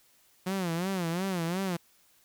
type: tone with vibrato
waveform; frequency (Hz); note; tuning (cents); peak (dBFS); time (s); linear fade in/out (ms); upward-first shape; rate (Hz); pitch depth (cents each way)
sawtooth; 179; F3; +43; -25; 0.46-1.77; 10; sine; 2.8; 150
effects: white hiss -64 dBFS RMS until 2.24 s